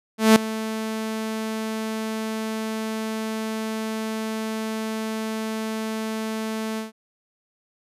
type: tone with ADSR envelope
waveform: sawtooth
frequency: 220 Hz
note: A3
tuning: in tune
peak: -5 dBFS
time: 0.18-6.92 s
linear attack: 180 ms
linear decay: 4 ms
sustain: -17 dB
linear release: 140 ms
effects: resampled to 32000 Hz